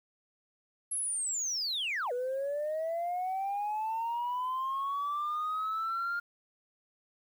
sine linear two-way sweep, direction down then up, 11170 to 483 to 1410 Hz, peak -29 dBFS, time 0.91-6.2 s, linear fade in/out 10 ms, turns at 2.12 s, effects tanh soft clip ceiling -28 dBFS + 10-bit

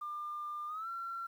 sine tone with pitch glide, 1199 to 1361.5 Hz, D6 to F6, +36 to -44 cents, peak -37 dBFS, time 0.01-1.27 s, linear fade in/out 10 ms, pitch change +220 cents, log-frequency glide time 0.67-0.88 s, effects tanh soft clip ceiling -33 dBFS + 11-bit

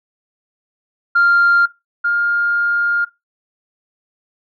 sine tone pair in turn, 1395 / 1409.6 Hz, F6 / F6, -2 / +16 cents, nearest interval unison, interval 18 cents, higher second, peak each -8 / -13 dBFS, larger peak first, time 1.15-1.66 / 2.04-3.05 s, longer second, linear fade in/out 10 ms, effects noise-tail reverb RT60 0.2 s tail -18 dB re dry + tanh soft clip ceiling -6 dBFS

